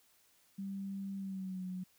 sine tone with pitch glide, 195.9 to 183.84 Hz, G3 to F#3, -1 to -11 cents, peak -38 dBFS, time 0.58-1.84 s, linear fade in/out 10 ms, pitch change -110 cents, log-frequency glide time 1.16-1.65 s, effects white hiss -69 dBFS RMS until 1.98 s

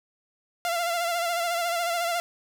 sawtooth tone with vibrato, 687 Hz, F5, 29 cents flat, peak -21 dBFS, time 0.65-2.2 s, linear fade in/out 0 ms, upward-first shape sine, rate 14 Hz, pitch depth 47 cents each way, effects none

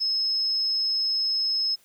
sine tone, 5180 Hz, E8, 31 cents flat, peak -22 dBFS, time 0-1.76 s, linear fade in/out 20 ms, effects white hiss -60 dBFS RMS until 1.84 s + high-pass 60 Hz 12 dB/octave

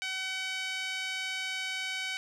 5% pulse tone with band-pass filter, 757 Hz, F#5, 39 cents sharp, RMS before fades -35 dBFS, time 0.02-2.17 s, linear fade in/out 0 ms, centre 2200 Hz, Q 1.6, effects none

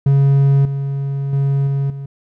triangle tone with level steps, 138.59 Hz, C#3, in tune, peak -7 / -16 / -11 / -13 / -23 dBFS, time 0.06-2.06 s, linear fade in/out 5 ms, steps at 0.65 / 1.33 / 1.67 / 1.9 s, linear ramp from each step 2 ms, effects none

